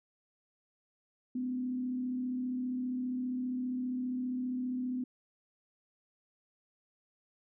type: tone with frequency modulation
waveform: sine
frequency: 252 Hz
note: B3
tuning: 35 cents sharp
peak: -32 dBFS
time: 1.35-5.04 s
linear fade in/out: 5 ms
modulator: 35 Hz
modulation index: 0.32
effects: none